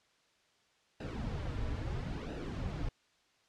brown noise with flanger, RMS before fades -38 dBFS, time 1-2.89 s, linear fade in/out 5 ms, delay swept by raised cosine 0.9 to 5.7 ms, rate 0.75 Hz, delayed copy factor -0.65, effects white hiss -70 dBFS RMS until 3.48 s + low-pass 5000 Hz 12 dB/octave

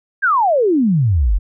sine exponential sweep, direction down, 1661.2 to 41.2 Hz, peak -11 dBFS, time 0.22-1.39 s, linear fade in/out 20 ms, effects none

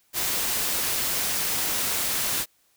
white noise, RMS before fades -26 dBFS, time 0.13-2.46 s, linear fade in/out 50 ms, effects white hiss -65 dBFS RMS until 2.76 s

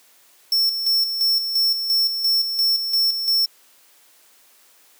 square tone with tremolo, 5400 Hz, E8, 41 cents sharp, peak -16 dBFS, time 0.52-3.46 s, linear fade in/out 2 ms, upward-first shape square, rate 2.9 Hz, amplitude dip 55%, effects white hiss -54 dBFS RMS until 4.99 s + high-pass 300 Hz 12 dB/octave

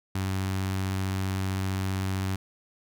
sawtooth tone with notch filter, 95.4 Hz, G2, 47 cents flat, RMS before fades -29 dBFS, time 0.15-2.36 s, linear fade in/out 5 ms, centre 520 Hz, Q 1.5, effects none

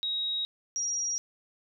sine tone pair in turn, 3800 / 5694 Hz, A#7 / F8, +33 / +33 cents, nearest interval perfect fifth, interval 700 cents, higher second, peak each -28 dBFS, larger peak neither, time 0.03-0.45 / 0.76-1.18 s, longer neither, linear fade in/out 0 ms, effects none

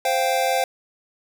square chord, C suspended fourth, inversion none, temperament equal, 523.3 / 698.5 / 784 Hz, C5 / F5 / G5, 0 / 0 / 0 cents, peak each -24 dBFS, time 0.05-0.64 s, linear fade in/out 2 ms, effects none

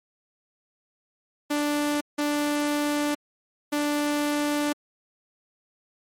sawtooth tone bursts at uneven times, 293.7 Hz, D4, in tune, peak -19 dBFS, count 3, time 1.5-2.01 / 2.18-3.15 / 3.72-4.73 s, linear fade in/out 10 ms, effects MP3 64 kbps

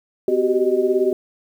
sine tone cluster, 254.2 / 374.6 / 392.1 / 617 Hz, C4 / F#4 / G4 / D#5, -50 / +21 / 0 / -15 cents, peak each -27 / -18 / -19 / -25 dBFS, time 0.28-1.13 s, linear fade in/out 2 ms, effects 8-bit

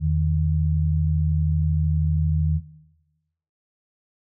sine tone pair together, 82 / 154.8 Hz, E2 / D#3, -9 / -9 cents, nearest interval major seventh, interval 1100 cents, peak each -21 dBFS, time 0-2.61 s, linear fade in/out 50 ms, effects noise-tail reverb RT60 1.0 s tail -17 dB re dry

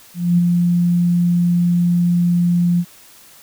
sine tone with ADSR envelope, 174.4 Hz, F3, 2 cents flat, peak -9 dBFS, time 0.14-2.85 s, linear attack 240 ms, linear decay 18 ms, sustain -3 dB, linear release 59 ms, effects white hiss -45 dBFS RMS until 3.42 s

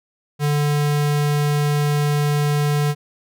square tone, 146.83 Hz, D3, in tune, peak -17 dBFS, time 0.39-2.95 s, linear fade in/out 50 ms, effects none

